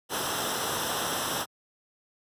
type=noise with comb filter; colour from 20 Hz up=pink; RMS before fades=-30 dBFS; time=0.09-1.46 s; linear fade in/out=50 ms; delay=0.44 ms; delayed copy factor=-0.7; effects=high-pass 100 Hz 12 dB/octave + resampled to 32000 Hz